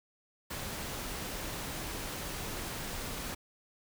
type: noise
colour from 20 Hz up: pink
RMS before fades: -39 dBFS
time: 0.5-3.35 s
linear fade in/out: 10 ms
effects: none